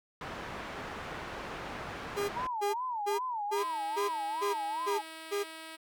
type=low-pass noise; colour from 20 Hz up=white; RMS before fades=-41 dBFS; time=0.21-2.47 s; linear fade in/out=2 ms; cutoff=1500 Hz; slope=12 dB/octave
type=tone bursts; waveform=45% pulse; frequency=405.7 Hz; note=G#4; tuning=41 cents flat; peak=-30 dBFS; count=8; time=2.16-5.44 s; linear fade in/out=20 ms; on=130 ms; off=320 ms
type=tone with vibrato; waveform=sine; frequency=915 Hz; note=A#5; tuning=32 cents flat; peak=-32 dBFS; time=2.35-5.02 s; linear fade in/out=20 ms; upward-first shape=sine; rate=2.5 Hz; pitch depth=200 cents each way
type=tone; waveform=5% pulse; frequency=321.1 Hz; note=E4; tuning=45 cents flat; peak=-32 dBFS; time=3.56-5.77 s; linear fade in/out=20 ms
effects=none